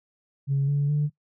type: tone with pitch steps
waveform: sine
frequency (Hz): 138.59 / 143.15 / 147.85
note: C#3 / D3 / D3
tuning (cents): 0 / -44 / +12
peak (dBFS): -19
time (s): 0.47-1.1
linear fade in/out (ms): 50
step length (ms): 210
effects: noise-tail reverb RT60 0.1 s tail -20 dB re dry + tanh soft clip ceiling -17 dBFS